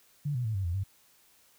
sine tone with pitch steps, 145.7 / 123.3 / 109.9 / 96.6 / 85.5 / 97.2 Hz, D3 / B2 / A2 / G2 / F2 / G2, -13 / -2 / -2 / -25 / -36 / -14 cents, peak -28 dBFS, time 0.25-0.838 s, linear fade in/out 10 ms, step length 98 ms, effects white hiss -63 dBFS RMS until 1.58 s

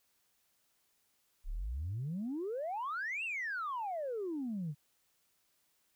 sine exponential two-way sweep, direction up then down, 30.22 to 2808 to 139.1 Hz, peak -34 dBFS, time 1.44-4.75 s, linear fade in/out 50 ms, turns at 3.24 s, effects tanh soft clip ceiling -32 dBFS + white hiss -75 dBFS RMS until 5.95 s

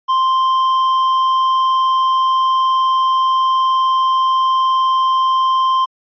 triangle tone with tanh clipping, 1046.5 Hz, C6, in tune, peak -13 dBFS, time 0.08-5.86 s, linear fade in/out 20 ms, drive 11 dB, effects resampled to 11025 Hz

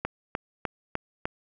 click train, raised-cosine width 0.5 ms, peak -13 dBFS, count 5, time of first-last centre 0.05-1.255 s, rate 3.32 Hz, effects none

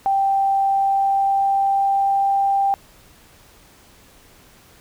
sine tone with pitch glide, 784 to 789.9 Hz, G5 to G5, 0 to +13 cents, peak -15 dBFS, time 0.06-2.74 s, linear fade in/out 0 ms, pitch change +13 cents, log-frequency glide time 0.55-2.39 s, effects pink hiss -50 dBFS RMS until 4.8 s

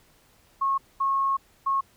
sine tone bursts at uneven times, 1090 Hz, C#6, 29 cents flat, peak -21 dBFS, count 3, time 0.61-0.78 / 1-1.37 / 1.66-1.81 s, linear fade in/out 10 ms, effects pink hiss -60 dBFS RMS until 1.96 s

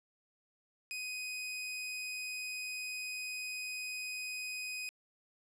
sawtooth tone, 2502 Hz, D#7, 9 cents sharp, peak -35 dBFS, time 0.91-4.89 s, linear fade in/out 0 ms, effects low-pass 12000 Hz 12 dB/octave

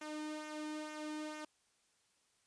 sawtooth tone with flanger, 305.3 Hz, D#4, 33 cents flat, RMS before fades -44 dBFS, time 0.01-1.45 s, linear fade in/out 5 ms, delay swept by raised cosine 0.22 to 1.52 ms, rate 2.2 Hz, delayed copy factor -0.55, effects white hiss -75 dBFS RMS until 2.46 s + resampled to 22050 Hz

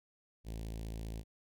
sawtooth tone with notch filter, 55 Hz, A1, in tune, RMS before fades -42 dBFS, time 0.44-1.24 s, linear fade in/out 50 ms, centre 1300 Hz, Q 0.56, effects none

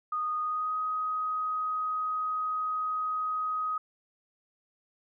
sine tone with pitch glide, 1235 to 1256.6 Hz, D#6 to D#6, -13 to +17 cents, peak -28 dBFS, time 0.12-3.78 s, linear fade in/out 5 ms, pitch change +30 cents, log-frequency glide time 0.42-0.76 s, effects none

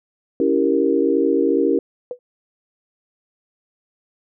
sine chord, C# diminished seventh, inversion none, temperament equal with one note detuned, 280.1 / 329.6 / 392 / 466.2 Hz, C#4 / E4 / G4 / Bb4, +18 / 0 / 0 / 0 cents, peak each -20 dBFS, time 0.4-1.79 s, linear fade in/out 2 ms
sine tone with exponential decay, 494.5 Hz, B4, 2 cents sharp, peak -20 dBFS, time 2.11-2.19 s, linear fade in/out 1 ms, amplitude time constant 17 ms
effects none

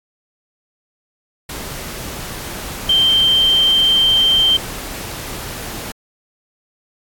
sine tone in noise, 3136 Hz, G7, in tune, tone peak -10 dBFS, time 2.89-4.57 s, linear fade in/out 5 ms, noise pink, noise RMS -28 dBFS, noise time 1.49-5.92 s, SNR +15 dB, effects AAC 64 kbps

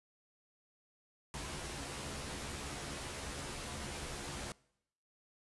pink noise with comb filter, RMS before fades -43 dBFS, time 1.34-4.52 s, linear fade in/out 0 ms, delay 14 ms, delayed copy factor +0.8, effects noise-tail reverb RT60 0.8 s tail -24 dB re dry + resampled to 24000 Hz

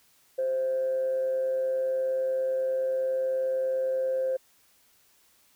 sine tone with amplitude modulation, 523.3 Hz, C5, in tune, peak -22 dBFS, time 0.38-4.37 s, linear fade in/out 10 ms, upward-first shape sine, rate 137 Hz, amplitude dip 35%, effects tanh soft clip ceiling -20 dBFS + white hiss -63 dBFS RMS until 5.55 s

